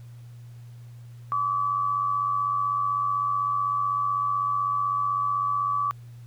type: tone with amplitude modulation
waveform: sine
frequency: 1148 Hz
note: D6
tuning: 40 cents flat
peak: -20 dBFS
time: 1.32-5.91 s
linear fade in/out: 0 ms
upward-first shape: sine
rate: 95.9 Hz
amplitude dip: 55%
effects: added 119 Hz sine -41 dBFS peak until 6.26 s + pink hiss -61 dBFS RMS until 6.26 s